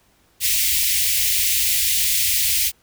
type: band-stop noise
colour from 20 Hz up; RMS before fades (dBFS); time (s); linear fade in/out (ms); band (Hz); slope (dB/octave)
white; -19; 0.4-2.72; 50; 100 to 2000; 48
effects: pink hiss -59 dBFS RMS until 2.82 s